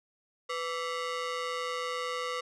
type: ring-modulated tone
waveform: sawtooth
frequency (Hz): 829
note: G#5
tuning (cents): -3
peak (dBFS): -25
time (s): 0.49-2.41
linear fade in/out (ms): 10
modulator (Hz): 331
effects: low-pass 6000 Hz 12 dB/octave